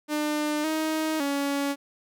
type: tone with pitch steps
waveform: sawtooth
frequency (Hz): 300.1 / 314.4 / 281.3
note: D4 / D#4 / C#4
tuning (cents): +38 / +18 / +26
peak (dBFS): -21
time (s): 0.08-1.76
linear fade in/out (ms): 50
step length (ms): 560
effects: none